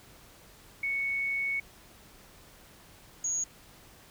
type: tone pair in turn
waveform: sine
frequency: 2217 / 6665 Hz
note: C#7 / G#8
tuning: 0 / +5 cents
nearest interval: octave + perfect fifth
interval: 1905 cents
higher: second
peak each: -28 dBFS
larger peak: neither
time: 0.83-1.6 / 3.24-3.44 s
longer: first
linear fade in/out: 5 ms
effects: pink hiss -55 dBFS RMS until 4.1 s